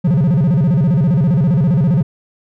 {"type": "tone with vibrato", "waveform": "triangle", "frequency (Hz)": 155.56, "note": "D#3", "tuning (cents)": 0, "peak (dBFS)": -8, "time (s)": [0.04, 2.03], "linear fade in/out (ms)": 10, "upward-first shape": "square", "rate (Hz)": 15, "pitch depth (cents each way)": 250, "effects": []}